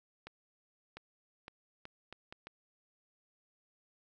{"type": "accelerating click train", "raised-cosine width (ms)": 0.3, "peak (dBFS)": -30, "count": 7, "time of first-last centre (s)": [0.27, 2.47], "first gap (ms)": 700, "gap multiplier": 0.73, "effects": []}